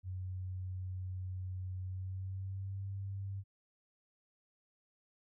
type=tone with pitch glide; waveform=sine; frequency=92.6 to 97.94 Hz; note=F#2 to G2; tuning=+2 to -1 cents; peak=-38 dBFS; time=0.03-3.44 s; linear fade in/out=50 ms; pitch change=+97 cents; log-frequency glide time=1.81-2.86 s; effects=none